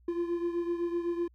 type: beating tone pair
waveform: triangle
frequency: 342.9 / 350.8 Hz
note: F4 / F4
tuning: -32 / +8 cents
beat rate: 7.9 Hz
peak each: -28 / -34 dBFS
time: 0.08-1.28 s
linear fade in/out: 5 ms
effects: added 60 Hz sine -58 dBFS peak until 1.34 s